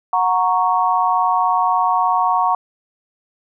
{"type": "chord", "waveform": "sine", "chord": "F# major", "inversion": "none", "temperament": "equal with one note detuned", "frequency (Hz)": [733.2, 932.3, 1108.7], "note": ["F#5", "A#5", "C#6"], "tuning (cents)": [-16, 0, 0], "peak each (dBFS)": -18, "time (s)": [0.13, 2.55], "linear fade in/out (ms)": 2, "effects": []}